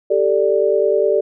sine chord, G suspended second, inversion none, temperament equal with one note detuned, 392 / 441.8 / 587.3 Hz, G4 / A4 / D5, 0 / +7 / 0 cents, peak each -17 dBFS, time 0.1-1.21 s, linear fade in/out 10 ms, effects none

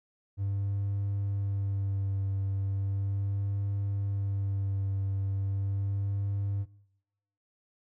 triangle tone with vibrato, 98.8 Hz, G2, 14 cents sharp, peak -25 dBFS, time 0.37-6.66 s, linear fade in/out 50 ms, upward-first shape sine, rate 0.37 Hz, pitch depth 20 cents each way, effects noise-tail reverb RT60 0.9 s tail -25 dB re dry + tanh soft clip ceiling -22 dBFS

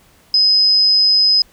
sine tone, 5050 Hz, D#8, 25 cents sharp, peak -9 dBFS, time 0.34-1.42 s, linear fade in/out 2 ms, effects pink hiss -51 dBFS RMS until 1.52 s

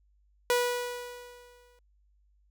sawtooth tone with exponential decay, 488.6 Hz, B4, 19 cents flat, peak -18 dBFS, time 0.5-1.79 s, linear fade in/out 1 ms, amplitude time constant 280 ms, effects added 50 Hz sine -63 dBFS peak until 2.5 s

